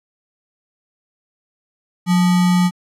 sine tone with sample-and-hold, 180 Hz, F#3, 47 cents flat, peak -11 dBFS, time 2.06-2.71 s, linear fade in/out 50 ms, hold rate 1050 Hz, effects low-pass 11000 Hz 12 dB/octave

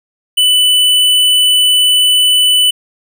sine tone with hard clipping, 2987 Hz, F#7, 16 cents sharp, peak -8 dBFS, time 0.37-2.71 s, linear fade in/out 10 ms, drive 14 dB, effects none

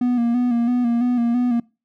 triangle tone with vibrato, 240.7 Hz, B3, 44 cents flat, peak -14 dBFS, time 0.01-1.6 s, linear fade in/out 5 ms, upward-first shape square, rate 3 Hz, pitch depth 40 cents each way, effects noise-tail reverb RT60 0.3 s tail -24 dB re dry

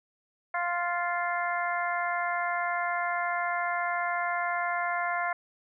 harmonic tone, 349.2 Hz, F4, in tune, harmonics 2 / 3 / 4 / 5 / 6, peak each -31 / -33 / -34 / -35 / -36 dBFS, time 0.54-5.33 s, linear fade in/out 5 ms, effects none

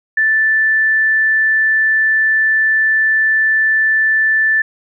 sine tone, 1760 Hz, A6, in tune, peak -10 dBFS, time 0.17-4.62 s, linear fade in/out 5 ms, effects none

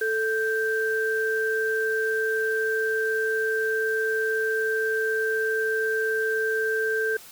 sine tone pair together, 440 / 1568 Hz, A4 / G6, 0 / 0 cents, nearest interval octave + minor seventh, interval 2200 cents, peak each -25 dBFS, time 0.01-7.17 s, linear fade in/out 5 ms, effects white hiss -46 dBFS RMS until 7.31 s

